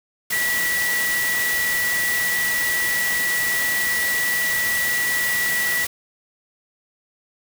sine tone in noise, 1947 Hz, B6, 25 cents flat, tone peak -20 dBFS, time 0.32-5.85 s, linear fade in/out 5 ms, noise white, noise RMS -26 dBFS, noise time 0.3-5.87 s, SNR +3 dB, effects none

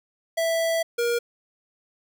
square tone pair in turn, 659.3 / 473.5 Hz, E5 / A#4, 0 / +27 cents, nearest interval tritone, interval 573 cents, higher first, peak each -22 dBFS, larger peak neither, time 0.37-0.83 / 0.98-1.19 s, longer first, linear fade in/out 10 ms, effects none

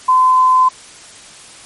sine tone, 1024 Hz, C6, 38 cents flat, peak -7 dBFS, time 0.08-0.69 s, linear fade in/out 10 ms, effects white hiss -38 dBFS RMS until 1.65 s + MP3 48 kbps

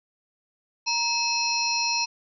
sine tone cluster, 937 / 2591 / 4177 / 5250 / 5700 Hz, A#5 / E7 / C8 / E8 / F8, +9 / -30 / -4 / -8 / +34 cents, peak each -29 dBFS, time 0.86-2.06 s, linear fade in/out 20 ms, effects none

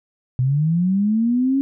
sine linear sweep, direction up, 123.47 to 277.2 Hz, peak -15 dBFS, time 0.39-1.61 s, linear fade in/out 0 ms, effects none

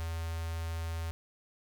square tone with notch filter, 82.41 Hz, E2, in tune, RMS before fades -36 dBFS, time 0-1.11 s, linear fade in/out 0 ms, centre 290 Hz, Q 0.66, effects none

